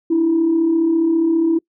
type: tone pair together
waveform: sine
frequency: 294.8 / 329.6 Hz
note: D4 / E4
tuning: +7 / 0 cents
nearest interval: major second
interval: 193 cents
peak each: -22 / -12 dBFS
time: 0.1-1.59 s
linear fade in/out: 10 ms
effects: noise-tail reverb RT60 0.1 s tail -24 dB re dry + tanh soft clip ceiling -8 dBFS